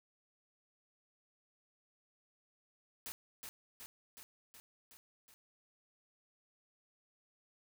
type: noise with echo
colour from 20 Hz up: white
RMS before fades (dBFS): -45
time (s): 3.06-3.12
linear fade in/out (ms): 0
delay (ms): 370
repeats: 6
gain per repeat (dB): -3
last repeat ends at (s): 5.34
effects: none